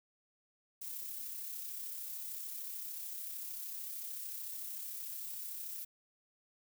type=noise with amplitude modulation; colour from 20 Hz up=violet; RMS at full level=-42 dBFS; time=0.81-5.85 s; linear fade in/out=10 ms; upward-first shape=sine; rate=33.4 Hz; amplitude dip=30%; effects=none